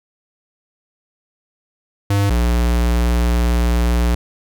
square tone pair in turn, 100.4 / 59.41 Hz, G2 / A#1, +42 / +34 cents, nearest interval major sixth, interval 908 cents, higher first, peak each -14 dBFS, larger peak neither, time 2.1-2.3 / 2.3-4.15 s, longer second, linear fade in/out 5 ms, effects none

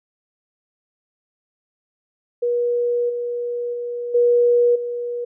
sine tone with level steps, 481.2 Hz, B4, 45 cents flat, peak -17 / -22 / -24 / -12 / -23 dBFS, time 2.42-5.25 s, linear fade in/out 10 ms, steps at 3.09 / 3.73 / 4.14 / 4.75 s, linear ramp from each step 10 ms, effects none

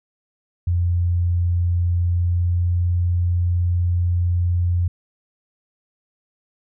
sine tone with pitch glide, 87.31 to 87.87 Hz, F2 to F2, 0 to +11 cents, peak -16 dBFS, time 0.67-4.88 s, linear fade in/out 5 ms, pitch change +11 cents, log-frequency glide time 2-2.75 s, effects none

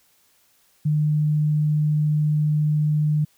sine tone, 151.2 Hz, D#3, 49 cents flat, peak -17 dBFS, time 0.85-3.25 s, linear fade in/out 10 ms, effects white hiss -61 dBFS RMS until 3.37 s

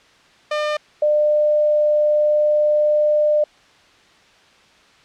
sawtooth / sine tone pair in turn, 602 / 599.9 Hz, D5 / D5, +43 / +37 cents, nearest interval unison, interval 6 cents, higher first, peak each -15 / -13 dBFS, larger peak second, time 0.51-0.77 / 1.02-3.44 s, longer second, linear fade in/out 5 ms, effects white hiss -51 dBFS RMS until 5.04 s + low-pass 4000 Hz 12 dB/octave

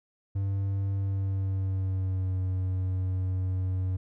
triangle tone with pitch glide, 98 to 93.04 Hz, G2 to F#2, 0 to +10 cents, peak -24 dBFS, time 0.35-3.97 s, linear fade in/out 10 ms, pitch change -90 cents, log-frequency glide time 0.96-2.39 s, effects none

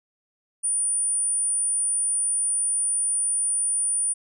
sine tone, 9397 Hz, D9, in tune, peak -21 dBFS, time 0.63-4.14 s, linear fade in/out 20 ms, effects none

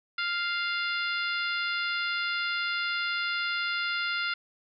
harmonic tone, 698 Hz, F5, 1 cent flat, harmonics 2 / 3 / 4 / 5 / 6 / 7, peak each -30 / -34 / -36 / -38 / -40 / -41 dBFS, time 0.18-4.34 s, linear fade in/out 5 ms, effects none

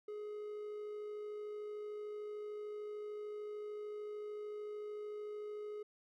triangle tone with amplitude modulation, 420 Hz, G#4, 19 cents sharp, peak -39 dBFS, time 0.08-5.83 s, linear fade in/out 5 ms, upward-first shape sine, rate 53.4 Hz, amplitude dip 25%, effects none

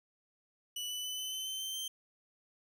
sawtooth tone with pitch steps, 2960 / 2984 / 3008 / 3033 / 3057 / 3082 / 3107 / 3132 Hz, F#7 / F#7 / F#7 / F#7 / G7 / G7 / G7 / G7, 0 / +14 / +28 / +42 / -44 / -30 / -16 / -2 cents, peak -34 dBFS, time 0.76-1.88 s, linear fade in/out 5 ms, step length 140 ms, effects none

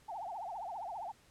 sine tone with vibrato, 784 Hz, G5, in tune, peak -39 dBFS, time 0.08-1.12 s, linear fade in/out 10 ms, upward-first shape triangle, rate 15 Hz, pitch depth 290 cents each way, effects pink hiss -65 dBFS RMS until 1.3 s + low-pass 11000 Hz 12 dB/octave

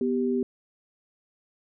sine tone pair together, 246.9 / 391.9 Hz, B3 / G4, 0 / 0 cents, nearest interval minor sixth, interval 800 cents, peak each -25 / -26 dBFS, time 0.01-0.43 s, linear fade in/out 2 ms, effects none

